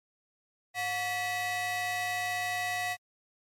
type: ring-modulated tone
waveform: 35% pulse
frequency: 618 Hz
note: D#5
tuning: 12 cents flat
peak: -25 dBFS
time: 0.74-2.97 s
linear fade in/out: 50 ms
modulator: 1340 Hz
effects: high-pass 200 Hz 12 dB/octave + MP3 64 kbps